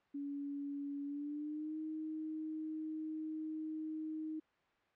sine tone with pitch glide, 283.6 to 312.9 Hz, C#4 to D#4, +40 to +10 cents, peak -39 dBFS, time 0.14-4.4 s, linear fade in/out 10 ms, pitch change +170 cents, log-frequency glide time 1.05-1.78 s, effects white hiss -73 dBFS RMS until 4.95 s + low-pass 2000 Hz 12 dB/octave

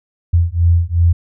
sine beating tone pair, 84 / 86.7 Hz, E2 / F2, +33 / -12 cents, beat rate 2.7 Hz, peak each -13 dBFS, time 0.33-1.13 s, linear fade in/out 10 ms, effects none

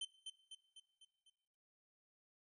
45% pulse tone with echo, 3090 Hz, G7, 26 cents flat, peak -40 dBFS, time 0.01-0.05 s, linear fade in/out 5 ms, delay 250 ms, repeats 5, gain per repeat -5 dB, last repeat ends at 1.3 s, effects noise-tail reverb RT60 1.0 s tail -17 dB re dry + resampled to 24000 Hz

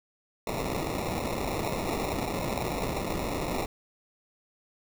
white noise with sample-and-hold, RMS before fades -31 dBFS, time 0.47-3.66 s, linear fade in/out 2 ms, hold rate 1575 Hz, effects none

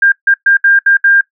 sine tone bursts at uneven times, 1600 Hz, G6, 35 cents sharp, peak -5 dBFS, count 6, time 0.02-0.12 / 0.27-0.34 / 0.46-0.57 / 0.64-0.79 / 0.86-0.97 / 1.04-1.21 s, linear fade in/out 5 ms, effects noise-tail reverb RT60 0.1 s tail -18 dB re dry

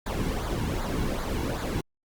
brown noise with flanger, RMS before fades -29 dBFS, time 0.06-1.81 s, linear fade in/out 5 ms, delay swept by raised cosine 0.35 to 1.65 ms, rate 2.6 Hz, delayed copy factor -0.65, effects Opus 48 kbps

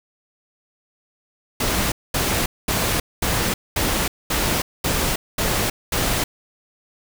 pink noise bursts, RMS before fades -21 dBFS, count 9, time 1.6-6.24 s, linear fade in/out 5 ms, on 320 ms, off 220 ms, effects none

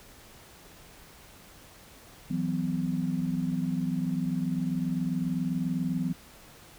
sine chord, E suspended second, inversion none, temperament equal with one note detuned, 164.81 / 185 / 252.4 Hz, E3 / F#3 / B3, 0 / 0 / +38 cents, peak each -31 dBFS, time 2.3-6.13 s, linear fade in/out 10 ms, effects pink hiss -52 dBFS RMS until 6.78 s

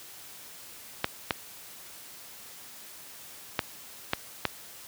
clicks, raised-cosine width 0.3 ms, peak -8 dBFS, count 5, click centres 1.044 / 1.308 / 3.592 / 4.134 / 4.453 s, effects white hiss -47 dBFS RMS until 4.87 s + high-pass 60 Hz 12 dB/octave

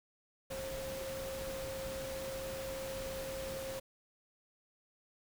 sine tone in noise, 534 Hz, C5, 35 cents sharp, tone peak -40 dBFS, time 0.5-3.8 s, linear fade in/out 10 ms, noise pink, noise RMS -45 dBFS, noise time 0.5-3.8 s, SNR +2 dB, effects none

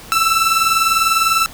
sawtooth tone pair together, 1318.5 / 1338.5 Hz, E6 / E6, 0 / +26 cents, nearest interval unison, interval 26 cents, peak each -12 dBFS, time 0.12-1.46 s, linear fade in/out 0 ms, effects pink hiss -37 dBFS RMS until 1.53 s

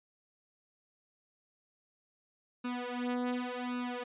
sawtooth tone with flanger, 246.9 Hz, B3, in tune, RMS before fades -36 dBFS, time 2.64-4.04 s, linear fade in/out 10 ms, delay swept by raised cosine 0.76 to 4.26 ms, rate 0.89 Hz, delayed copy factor +0.95, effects resampled to 8000 Hz

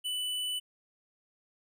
square tone, 2983 Hz, F#7, 13 cents sharp, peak -32 dBFS, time 0.04-0.6 s, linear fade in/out 20 ms, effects none

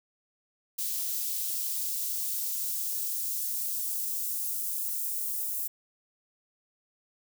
blue noise with high-pass filter sweep, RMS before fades -32 dBFS, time 0.78-5.68 s, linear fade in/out 10 ms, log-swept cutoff 3600 to 8700 Hz, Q 0.74, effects none

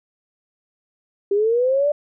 sine linear sweep, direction up, 392 to 597 Hz, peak -15 dBFS, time 1.31-1.92 s, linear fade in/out 5 ms, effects none

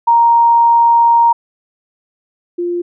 sine tone pair in turn, 934 / 349.2 Hz, A#5 / F4, +3 / 0 cents, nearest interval octave + perfect fourth, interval 1703 cents, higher first, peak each -6 / -15 dBFS, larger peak first, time 0.07-1.33 / 2.58-2.82 s, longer first, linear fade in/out 10 ms, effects none

